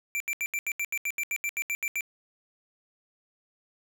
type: tone bursts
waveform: square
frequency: 2349 Hz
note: D7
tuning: in tune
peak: -28 dBFS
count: 15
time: 0.15-2.008 s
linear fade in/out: 0 ms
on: 52 ms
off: 77 ms
effects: none